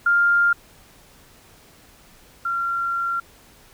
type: tone pair in turn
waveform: sine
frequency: 1400 / 1375.9 Hz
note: F6 / F6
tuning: +4 / -26 cents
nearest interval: unison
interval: 30 cents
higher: first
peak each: -14 / -21 dBFS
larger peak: first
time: 0.06-0.53 / 2.45-3.2 s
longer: second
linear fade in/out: 5 ms
effects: pink hiss -51 dBFS RMS until 3.73 s